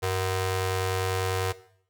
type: ring-modulated tone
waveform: sawtooth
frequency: 281.9 Hz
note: C#4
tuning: 29 cents sharp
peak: -18 dBFS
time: 0.02-1.53 s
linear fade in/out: 20 ms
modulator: 186 Hz
effects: noise-tail reverb RT60 0.6 s tail -17 dB re dry